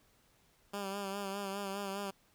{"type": "tone with vibrato", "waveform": "10% pulse", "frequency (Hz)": 198, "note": "G3", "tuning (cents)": 18, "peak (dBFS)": -29, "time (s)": [0.73, 2.11], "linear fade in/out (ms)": 10, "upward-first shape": "sine", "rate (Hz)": 4.9, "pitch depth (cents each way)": 44, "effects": ["pink hiss -69 dBFS RMS until 2.34 s"]}